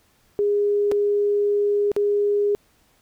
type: tone with dropouts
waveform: sine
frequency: 410 Hz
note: G#4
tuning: 22 cents flat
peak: -17 dBFS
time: 0.39-2.55 s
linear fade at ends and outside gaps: 0 ms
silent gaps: 0.915-0.919 / 1.917-1.964 s
effects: pink hiss -61 dBFS RMS until 3.01 s